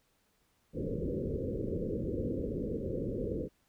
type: low-pass noise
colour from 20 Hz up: white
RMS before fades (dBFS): -35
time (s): 0.73-3.49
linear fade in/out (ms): 50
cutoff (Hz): 530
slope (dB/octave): 96
effects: pink hiss -73 dBFS RMS until 3.68 s